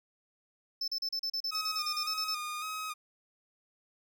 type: tone bursts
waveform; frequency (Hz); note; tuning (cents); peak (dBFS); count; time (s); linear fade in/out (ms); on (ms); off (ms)
triangle; 5274; E8; 0; -30; 15; 0.81-2.349; 5; 69; 36
type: tone with vibrato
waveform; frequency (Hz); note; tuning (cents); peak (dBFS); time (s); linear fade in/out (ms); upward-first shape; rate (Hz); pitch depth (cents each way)
sawtooth; 1244.5; D#6; 0; -32; 1.51-2.94; 20; square; 1.8; 33
effects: none